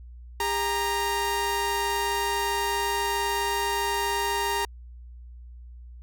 sawtooth tone pair together, 402.3 / 932.3 Hz, G4 / A#5, +45 / 0 cents, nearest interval octave + minor third, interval 1455 cents, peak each -26 / -22 dBFS, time 0.4-4.65 s, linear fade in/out 2 ms, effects added 60 Hz sine -41 dBFS peak until 6.02 s

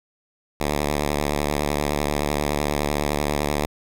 5% pulse tone with vibrato, 73.42 Hz, D2, in tune, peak -10 dBFS, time 0.6-3.66 s, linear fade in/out 5 ms, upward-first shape square, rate 10 Hz, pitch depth 35 cents each way, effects none

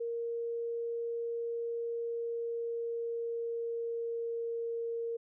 sine tone with pitch glide, 466.5 to 463.3 Hz, A#4 to A#4, +1 to -11 cents, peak -33 dBFS, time 0-5.17 s, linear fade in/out 10 ms, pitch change -12 cents, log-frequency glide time 1.84-4.88 s, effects none

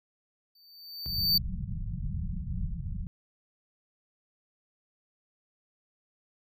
square tone with exponential growth, 4582 Hz, D8, 44 cents flat, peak -20 dBFS, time 0.55-1.38 s, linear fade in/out 5 ms, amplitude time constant 180 ms
pink low-pass noise, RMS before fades -34 dBFS, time 1.06-3.07 s, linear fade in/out 0 ms, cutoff 200 Hz, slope 96 dB/octave
effects none

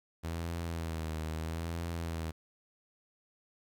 sawtooth tone with vibrato, 81.6 Hz, E2, 17 cents flat, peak -31 dBFS, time 0.23-2.32 s, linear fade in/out 20 ms, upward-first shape sine, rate 0.77 Hz, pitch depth 60 cents each way, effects 11-bit

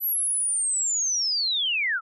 sine linear sweep, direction down, 12000 to 1265 Hz, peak -22 dBFS, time 0-2.01 s, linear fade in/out 50 ms, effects none

